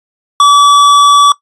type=tone with hard clipping; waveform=sine; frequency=1148 Hz; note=D6; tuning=40 cents flat; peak=-4 dBFS; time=0.4-1.32 s; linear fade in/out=2 ms; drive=14 dB; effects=noise-tail reverb RT60 0.1 s tail -19 dB re dry + resampled to 22050 Hz